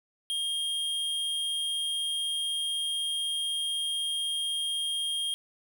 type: tone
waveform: square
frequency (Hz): 3228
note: G#7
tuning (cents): -50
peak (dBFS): -29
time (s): 0.3-5.34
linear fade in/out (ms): 0
effects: none